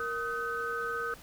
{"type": "tone cluster", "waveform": "sine", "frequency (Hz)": [466.5, 1261, 1520], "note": ["A#4", "D#6", "F#6"], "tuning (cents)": [1, 23, 46], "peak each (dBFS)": [-37, -35, -35], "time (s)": [0, 1.14], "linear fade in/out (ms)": 2, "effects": ["pink hiss -52 dBFS RMS until 1.22 s"]}